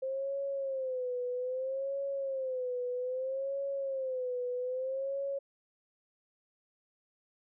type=tone with vibrato; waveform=sine; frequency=523.3 Hz; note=C5; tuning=in tune; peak=-32 dBFS; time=0.02-5.39 s; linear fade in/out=10 ms; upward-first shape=sine; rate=0.62 Hz; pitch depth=100 cents each way; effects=none